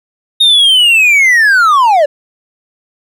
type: linear sweep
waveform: triangle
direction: down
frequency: 3729 to 554.4 Hz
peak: -3 dBFS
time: 0.4-2.06 s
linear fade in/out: 10 ms
effects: none